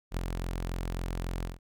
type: tone with ADSR envelope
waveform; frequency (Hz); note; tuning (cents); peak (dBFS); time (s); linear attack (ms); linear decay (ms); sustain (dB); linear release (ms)
sawtooth; 43.65; F1; 0; -24; 0.11-1.59; 57; 20; -4; 150
effects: none